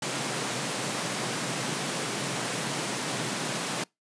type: high-pass noise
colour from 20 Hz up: pink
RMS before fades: -31 dBFS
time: 0.02-3.84 s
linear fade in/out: 5 ms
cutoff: 120 Hz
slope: 96 dB/octave
effects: noise-tail reverb RT60 0.2 s tail -26 dB re dry + resampled to 22050 Hz